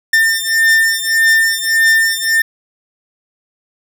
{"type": "beating tone pair", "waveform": "45% pulse", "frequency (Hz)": [1800, 1801.7], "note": ["A6", "A6"], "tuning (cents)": [39, 41], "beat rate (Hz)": 1.7, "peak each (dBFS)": -13, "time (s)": [0.13, 2.42], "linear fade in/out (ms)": 5, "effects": []}